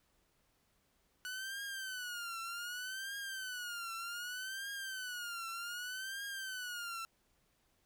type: tone with vibrato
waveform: sawtooth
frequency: 1480 Hz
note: F#6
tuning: in tune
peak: -37 dBFS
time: 1.25-7.05 s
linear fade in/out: 0 ms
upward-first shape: triangle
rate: 0.65 Hz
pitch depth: 170 cents each way
effects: pink hiss -75 dBFS RMS until 7.85 s